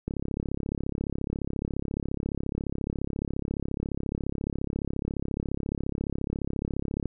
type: click train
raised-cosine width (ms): 3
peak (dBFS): -17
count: 241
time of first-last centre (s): 0.08-7.057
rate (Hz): 34.4
effects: none